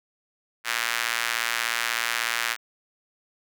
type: tone with high-pass filter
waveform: square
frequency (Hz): 58.27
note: A#1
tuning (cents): 0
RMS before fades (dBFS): -27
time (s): 0.64-2.57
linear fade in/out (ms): 50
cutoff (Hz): 1700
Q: 1.5
effects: none